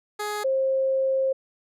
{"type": "tone pair in turn", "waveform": ["15% pulse", "sine"], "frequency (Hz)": [418.2, 532.1], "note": ["G#4", "C5"], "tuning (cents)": [12, 29], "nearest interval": "major third", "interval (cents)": 417, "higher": "second", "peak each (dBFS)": [-21, -20], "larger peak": "second", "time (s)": [[0.19, 0.44], [0.44, 1.33]], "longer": "second", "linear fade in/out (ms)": 10, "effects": ["resampled to 32000 Hz"]}